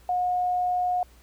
sine tone, 722 Hz, F#5, 43 cents flat, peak -22 dBFS, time 0.09-1.03 s, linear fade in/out 2 ms, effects added 60 Hz sine -52 dBFS peak until 1.22 s + pink hiss -58 dBFS RMS until 1.22 s

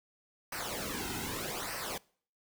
pink noise with flanger, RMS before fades -38 dBFS, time 0.52-1.98 s, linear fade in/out 5 ms, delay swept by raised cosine 0.28 to 1.78 ms, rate 0.82 Hz, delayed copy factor -0.75, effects noise-tail reverb RT60 0.5 s tail -24 dB re dry

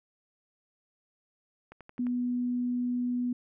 click train, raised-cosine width 0.5 ms, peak -32 dBFS, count 5, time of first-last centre 1.72-2.068 s, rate 11.5 Hz
sine tone, 245.8 Hz, B3, 8 cents flat, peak -27 dBFS, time 1.99-3.33 s, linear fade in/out 5 ms
effects none

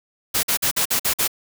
white noise bursts, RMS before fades -20 dBFS, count 7, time 0.34-1.278 s, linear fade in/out 10 ms, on 92 ms, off 49 ms, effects none

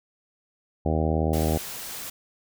harmonic tone, 78.9 Hz, D#2, 25 cents sharp, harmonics 1 / 2 / 3 / 4 / 5 / 6 / 7 / 8 / 9 / 10, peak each -25 / -28 / -30 / -31 / -32 / -33 / -33 / -34 / -35 / -35 dBFS, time 0.85-1.58 s, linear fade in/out 10 ms
white noise, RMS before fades -36 dBFS, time 1.33-2.1 s, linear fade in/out 5 ms
effects none

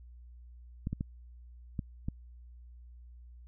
clicks, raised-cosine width 5 ms, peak -21 dBFS, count 5, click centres 0.871 / 0.93 / 1.009 / 1.792 / 2.085 s, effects added 60 Hz sine -49 dBFS peak until 3.47 s

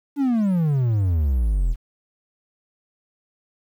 triangle exponential sweep, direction down, 293.7 to 38.24 Hz, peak -15 dBFS, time 0.16-1.76 s, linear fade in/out 50 ms, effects 9-bit

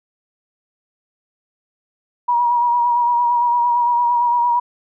sine tone with vibrato, 959 Hz, A#5, 49 cents sharp, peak -13 dBFS, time 2.28-4.6 s, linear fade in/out 10 ms, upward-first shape sine, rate 8.8 Hz, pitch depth 29 cents each way, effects none

